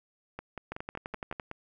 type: two click trains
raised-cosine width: 0.5 ms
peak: -23 / -21 dBFS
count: 7 / 9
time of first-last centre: 0.39-1.514 / 0.72-1.398 s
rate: 5.34 / 11.8 Hz
effects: none